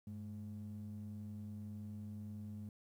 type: ring-modulated tone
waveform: triangle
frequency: 155.56 Hz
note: D#3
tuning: in tune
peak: -38 dBFS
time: 0.07-2.69 s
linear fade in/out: 2 ms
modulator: 55.5 Hz
effects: tanh soft clip ceiling -39 dBFS + 12-bit